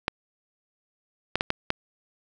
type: clicks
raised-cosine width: 0.3 ms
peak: -7 dBFS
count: 5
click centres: 0.081 / 1.356 / 1.409 / 1.504 / 1.704 s
effects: none